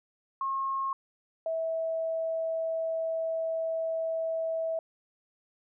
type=tone pair in turn; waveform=sine; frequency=1080 / 651 Hz; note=C#6 / E5; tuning=-45 / -22 cents; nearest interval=major sixth; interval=877 cents; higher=first; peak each=-28 dBFS; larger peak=neither; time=0.41-0.93 / 1.46-4.79 s; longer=second; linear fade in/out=2 ms; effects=none